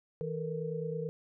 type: tone cluster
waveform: sine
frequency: 160.7 / 448.6 / 477.9 Hz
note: E3 / A4 / A#4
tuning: -44 / +34 / +43 cents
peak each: -37 / -38 / -38 dBFS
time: 0.21-1.09 s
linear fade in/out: 0 ms
effects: none